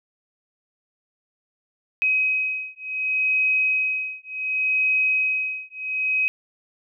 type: beating tone pair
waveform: sine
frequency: 2532 / 2532.68 Hz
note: D#7 / D#7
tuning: +30 / +30 cents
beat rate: 0.68 Hz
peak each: -23 dBFS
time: 2.02-6.28 s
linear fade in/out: 0 ms
effects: none